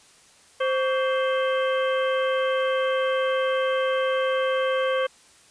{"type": "harmonic tone with a mistuned harmonic", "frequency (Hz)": 523.3, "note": "C5", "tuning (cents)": 0, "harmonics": [1, 2, 3, 4, 5, 6], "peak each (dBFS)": [-22, -29, -31, -36, -39, -35], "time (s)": [0.6, 5.07], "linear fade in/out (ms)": 10, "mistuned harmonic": 2, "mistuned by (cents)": 140, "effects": ["white hiss -54 dBFS RMS until 5.5 s", "resampled to 22050 Hz"]}